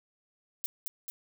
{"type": "noise with echo", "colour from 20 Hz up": "violet", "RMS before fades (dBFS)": -33, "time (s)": [0.64, 0.66], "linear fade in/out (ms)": 0, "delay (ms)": 220, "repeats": 2, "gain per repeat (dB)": -3, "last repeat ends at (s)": 1.1, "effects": []}